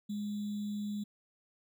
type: tone with sample-and-hold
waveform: sine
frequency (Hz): 207.1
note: G#3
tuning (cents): -5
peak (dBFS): -34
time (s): 0.09-1.04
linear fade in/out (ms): 10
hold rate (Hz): 3675
effects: none